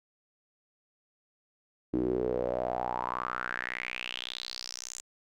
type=tone with band-pass filter sweep; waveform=sawtooth; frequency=61.74 Hz; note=B1; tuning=in tune; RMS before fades=-34 dBFS; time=1.93-5.01 s; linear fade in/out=10 ms; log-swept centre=310 to 7300 Hz; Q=5.9; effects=none